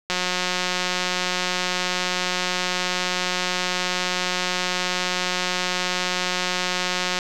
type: click train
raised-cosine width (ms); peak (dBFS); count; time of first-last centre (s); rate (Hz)
0.2; -6; 1284; 0.1-7.188; 181
effects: none